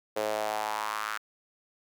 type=tone with high-pass filter sweep; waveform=sawtooth; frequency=107.2 Hz; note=A2; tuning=45 cents flat; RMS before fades=-32 dBFS; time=0.16-1.18 s; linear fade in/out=10 ms; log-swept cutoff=500 to 1400 Hz; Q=3.5; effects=none